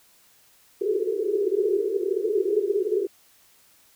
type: band-pass noise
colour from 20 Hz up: white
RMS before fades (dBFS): -24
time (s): 0.81-3.07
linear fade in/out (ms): 10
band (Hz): 370 to 430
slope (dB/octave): 96
effects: white hiss -58 dBFS RMS until 3.95 s